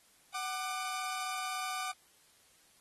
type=tone pair together; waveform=sawtooth; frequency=749 / 1196 Hz; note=F#5 / D6; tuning=+21 / +31 cents; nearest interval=minor sixth; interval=810 cents; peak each=-35 / -34 dBFS; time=0.34-1.92 s; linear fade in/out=10 ms; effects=white hiss -65 dBFS RMS until 2.8 s + AAC 32 kbps